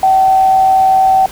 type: tone with frequency modulation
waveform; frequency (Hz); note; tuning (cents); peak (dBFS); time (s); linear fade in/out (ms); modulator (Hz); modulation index
sine; 764; G5; -45; -6; 0.03-1.26; 2; 108; 0.24
effects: pink hiss -32 dBFS RMS until 1.31 s